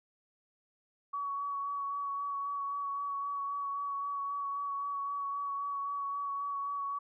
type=tone with vibrato; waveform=sine; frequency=1127 Hz; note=C#6; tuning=28 cents sharp; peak=-33 dBFS; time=1.13-6.99 s; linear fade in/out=10 ms; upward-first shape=sine; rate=3.8 Hz; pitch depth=17 cents each way; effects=none